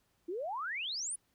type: exponential sweep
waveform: sine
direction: up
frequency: 323.7 to 10310 Hz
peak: -35 dBFS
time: 0.28-1.16 s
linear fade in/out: 10 ms
effects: pink hiss -75 dBFS RMS until 1.34 s